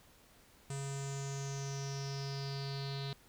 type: tone with low-pass filter sweep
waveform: square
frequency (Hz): 138.2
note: C#3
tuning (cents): -5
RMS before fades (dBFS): -40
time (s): 0.7-3.13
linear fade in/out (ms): 2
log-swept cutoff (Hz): 8100 to 4000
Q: 7.4
effects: pink hiss -63 dBFS RMS until 3.28 s